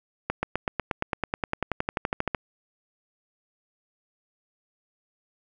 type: accelerating click train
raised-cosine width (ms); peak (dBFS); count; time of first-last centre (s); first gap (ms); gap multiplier
0.5; -10; 22; 0.3-2.348; 130; 0.97
effects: none